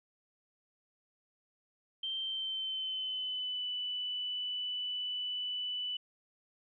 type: tone with pitch glide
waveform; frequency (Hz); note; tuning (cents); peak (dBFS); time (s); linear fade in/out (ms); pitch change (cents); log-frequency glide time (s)
sine; 3136 to 2981; G7 to F#7; 0 to +12; -34; 2.03-5.97; 5; -88; 2.19-3.66
effects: none